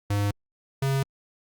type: tone pair in turn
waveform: square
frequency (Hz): 101.9 / 136.02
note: G#2 / C#3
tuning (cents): -32 / -32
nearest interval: perfect fourth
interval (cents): 500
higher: second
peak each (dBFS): -23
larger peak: neither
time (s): 0.1-0.31 / 0.82-1.03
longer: neither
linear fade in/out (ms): 5
effects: Opus 48 kbps